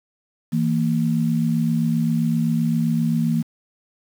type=tone pair together; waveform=sine; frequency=162.33 / 230 Hz; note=E3 / A#3; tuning=-26 / -23 cents; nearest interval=tritone; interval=603 cents; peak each=-20 dBFS; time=0.52-3.43 s; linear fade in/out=20 ms; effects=7-bit